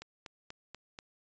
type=click train; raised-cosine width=0.2 ms; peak=-27 dBFS; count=5; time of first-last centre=0.02-0.989 s; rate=4.13 Hz; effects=resampled to 16000 Hz